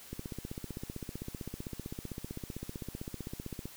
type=click train; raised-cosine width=3 ms; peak=-26 dBFS; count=56; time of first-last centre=0.13-3.656 s; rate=15.6 Hz; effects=white hiss -52 dBFS RMS until 3.76 s